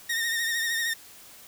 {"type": "tone with vibrato", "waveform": "sawtooth", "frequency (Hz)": 1845, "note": "A#6", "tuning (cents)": -18, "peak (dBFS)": -22, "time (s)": [0.09, 0.94], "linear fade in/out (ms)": 10, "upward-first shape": "triangle", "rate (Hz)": 13, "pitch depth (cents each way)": 53, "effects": ["white hiss -49 dBFS RMS until 1.47 s"]}